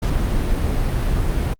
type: noise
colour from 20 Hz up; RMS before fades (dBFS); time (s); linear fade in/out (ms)
brown; -19; 0.02-1.54; 10
effects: Opus 48 kbps